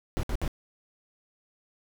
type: noise bursts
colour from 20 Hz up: brown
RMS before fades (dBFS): -28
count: 3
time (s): 0.17-0.478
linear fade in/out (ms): 0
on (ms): 62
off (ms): 61
effects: none